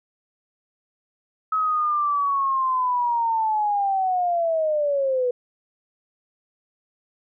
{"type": "linear sweep", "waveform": "sine", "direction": "down", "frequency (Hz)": [1286, 486.8], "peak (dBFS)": -19, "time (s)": [1.52, 5.31], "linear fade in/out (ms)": 5, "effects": []}